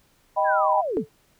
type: chord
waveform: sine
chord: Eb augmented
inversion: none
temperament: equal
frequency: 622.3 / 784 / 987.8 Hz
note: Eb5 / G5 / B5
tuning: 0 / 0 / 0 cents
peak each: -23 dBFS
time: 0.36-0.82 s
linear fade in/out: 20 ms
type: linear sweep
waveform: sine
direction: down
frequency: 1700 to 110 Hz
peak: -24 dBFS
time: 0.44-1.05 s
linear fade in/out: 50 ms
type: tone with exponential decay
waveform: sine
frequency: 436.9 Hz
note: A4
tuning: 12 cents flat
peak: -17 dBFS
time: 0.97-1.09 s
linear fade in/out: 0 ms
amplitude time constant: 25 ms
effects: pink hiss -62 dBFS RMS until 1.39 s